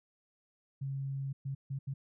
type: tone bursts at uneven times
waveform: sine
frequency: 136.5 Hz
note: C#3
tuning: 26 cents flat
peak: -34 dBFS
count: 4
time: 0.81-1.33 / 1.45-1.55 / 1.7-1.79 / 1.87-1.94 s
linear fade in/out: 10 ms
effects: none